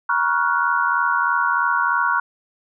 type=chord; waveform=sine; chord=Gb major seventh; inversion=first; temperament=equal with one note detuned; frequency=954.7 / 1108.7 / 1396.9 / 1480 Hz; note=Bb5 / Db6 / F6 / Gb6; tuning=+41 / 0 / 0 / 0 cents; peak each=-22 dBFS; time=0.09-2.2 s; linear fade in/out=5 ms; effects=none